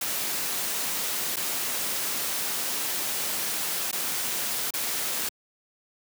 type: noise with dropouts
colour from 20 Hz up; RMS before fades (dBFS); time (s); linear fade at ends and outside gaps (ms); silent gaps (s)
white; -29; 0.01-5.29; 5; 1.36-1.367 / 3.914-3.927 / 4.707-4.737
effects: high-pass 150 Hz 12 dB/octave